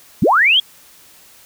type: linear sweep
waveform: sine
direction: up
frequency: 110 to 3371 Hz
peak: -9 dBFS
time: 0.22-0.6 s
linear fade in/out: 5 ms
effects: white hiss -46 dBFS RMS until 1.45 s